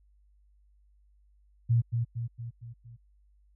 sine tone with echo, 117.4 Hz, A#2, 13 cents sharp, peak -20 dBFS, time 1.69-1.82 s, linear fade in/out 20 ms, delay 230 ms, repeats 5, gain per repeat -5 dB, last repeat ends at 2.97 s, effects added 50 Hz sine -60 dBFS peak until 3.55 s

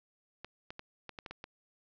clicks, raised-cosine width 0.3 ms, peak -27 dBFS, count 8, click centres 0.446 / 0.705 / 0.794 / 1.093 / 1.188 / 1.262 / 1.31 / 1.441 s, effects resampled to 16000 Hz + 10-bit

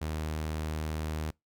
sawtooth tone, 77.78 Hz, D#2, in tune, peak -28 dBFS, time 0.01-1.31 s, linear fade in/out 10 ms, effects noise-tail reverb RT60 0.2 s tail -26 dB re dry

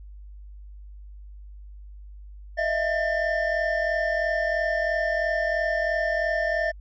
triangle tone cluster, 625 / 668 / 1790 Hz, D#5 / E5 / A6, +8 / +23 / +29 cents, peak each -25 dBFS, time 2.57-6.72 s, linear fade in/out 20 ms, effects added 50 Hz sine -40 dBFS peak until 6.8 s + resampled to 16000 Hz

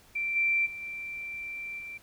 sine tone with level steps, 2349 Hz, D7, in tune, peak -28 / -23 / -37 / -35 / -38 dBFS, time 0.15-1.98 s, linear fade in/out 10 ms, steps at 0.35 / 0.65 / 0.81 / 1.78 s, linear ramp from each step 20 ms, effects pink hiss -58 dBFS RMS until 2.02 s

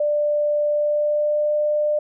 sine tone with pitch glide, 592 to 598.5 Hz, D5 to D5, +14 to +33 cents, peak -17 dBFS, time 0-1.99 s, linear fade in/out 5 ms, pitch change +19 cents, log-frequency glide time 0.68-1.55 s, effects none

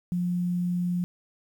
sine tone with quantisation, 177.3 Hz, F3, 26 cents sharp, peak -24 dBFS, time 0.12-1.04 s, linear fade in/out 0 ms, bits 9, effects none

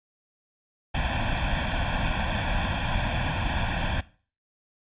pink noise with comb filter, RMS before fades -26 dBFS, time 0.94-4.01 s, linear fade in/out 10 ms, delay 1.2 ms, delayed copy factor +0.9, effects noise-tail reverb RT60 0.4 s tail -18 dB re dry + resampled to 8000 Hz

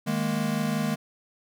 square chord, D# suspended fourth, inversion none, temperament equal, 155.56 / 207.7 / 233.1 Hz, D#3 / G#3 / A#3, 0 / 0 / 0 cents, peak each -31 / -29 / -30 dBFS, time 0.06-0.96 s, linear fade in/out 20 ms, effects none

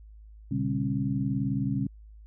sine tone cluster, 122.1 / 141.9 / 200.3 / 271.8 Hz, B2 / C#3 / G3 / C#4, -19 / +41 / +38 / -34 cents, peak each -31 dBFS, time 0.51-1.87 s, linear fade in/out 5 ms, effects added 53 Hz sine -46 dBFS peak until 2.26 s

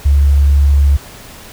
sine tone, 70.7 Hz, C#2, 35 cents sharp, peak -6 dBFS, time 0.05-0.97 s, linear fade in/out 10 ms, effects pink hiss -35 dBFS RMS until 1.52 s

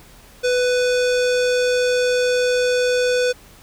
square tone with low-pass filter, 496.8 Hz, B4, 10 cents sharp, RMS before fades -18 dBFS, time 0.43-3.33 s, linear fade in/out 20 ms, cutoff 6500 Hz, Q 1.3, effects added 41 Hz sine -49 dBFS peak until 3.62 s + pink hiss -47 dBFS RMS until 3.62 s

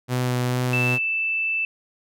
sawtooth tone with vibrato, 124.9 Hz, B2, 20 cents sharp, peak -17 dBFS, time 0.08-0.99 s, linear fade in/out 50 ms, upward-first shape sine, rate 2.3 Hz, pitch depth 12 cents each way
sine tone, 2644 Hz, E7, 5 cents sharp, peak -21 dBFS, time 0.73-1.65 s, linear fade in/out 2 ms
effects none

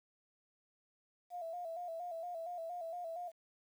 sine tone with vibrato, 683 Hz, F5, 39 cents flat, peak -40 dBFS, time 1.3-3.32 s, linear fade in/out 50 ms, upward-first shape square, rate 4.3 Hz, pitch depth 65 cents each way, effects 11-bit

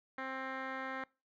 10% pulse tone with low-pass filter, 264 Hz, C4, 16 cents sharp, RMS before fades -41 dBFS, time 0.18-1.04 s, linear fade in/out 2 ms, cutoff 2100 Hz, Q 2.7, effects noise-tail reverb RT60 0.3 s tail -24 dB re dry

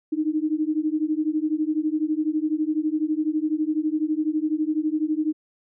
sine beating tone pair, 303.3 / 315.3 Hz, D#4 / D#4, -44 / +23 cents, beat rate 12 Hz, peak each -24 dBFS, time 0.12-5.33 s, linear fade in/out 10 ms, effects none

